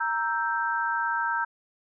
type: chord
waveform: sine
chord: E diminished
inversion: second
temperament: equal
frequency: 932.3 / 1318.5 / 1568 Hz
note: Bb5 / E6 / G6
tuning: 0 / 0 / 0 cents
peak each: -28 / -31 / -28 dBFS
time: 0-1.45 s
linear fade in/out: 10 ms
effects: none